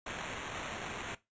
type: noise with sample-and-hold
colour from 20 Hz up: white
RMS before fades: -41 dBFS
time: 0.06-1.15 s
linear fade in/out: 5 ms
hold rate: 4900 Hz
effects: noise-tail reverb RT60 0.2 s tail -17 dB re dry + resampled to 16000 Hz